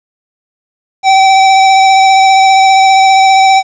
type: tone with vibrato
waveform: square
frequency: 770 Hz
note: G5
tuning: 31 cents flat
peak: -4 dBFS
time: 1.03-3.63 s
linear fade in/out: 50 ms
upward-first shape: sine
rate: 15 Hz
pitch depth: 16 cents each way
effects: resampled to 16000 Hz + 7-bit